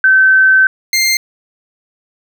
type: tone pair in turn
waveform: sine / 20% pulse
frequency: 1538 / 2103 Hz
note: G6 / C7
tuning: -33 / +8 cents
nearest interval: perfect fourth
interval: 541 cents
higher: second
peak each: -5 dBFS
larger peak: neither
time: 0.04-0.67 / 0.93-1.17 s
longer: first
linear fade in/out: 2 ms
effects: none